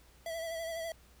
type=tone with vibrato; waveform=square; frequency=659.3 Hz; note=E5; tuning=in tune; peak=-37 dBFS; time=0.26-0.92 s; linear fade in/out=2 ms; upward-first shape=sine; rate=12 Hz; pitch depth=33 cents each way; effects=added 60 Hz sine -60 dBFS peak until 1.2 s + pink hiss -63 dBFS RMS until 1.2 s